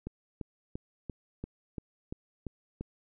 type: click train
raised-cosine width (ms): 3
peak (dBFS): -24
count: 9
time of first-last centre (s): 0.07-2.81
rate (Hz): 2.92
effects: none